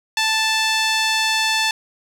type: tone with band-pass filter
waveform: sawtooth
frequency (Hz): 880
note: A5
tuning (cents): 0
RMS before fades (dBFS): -19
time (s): 0.17-1.71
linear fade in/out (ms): 2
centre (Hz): 3800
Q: 0.94
effects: none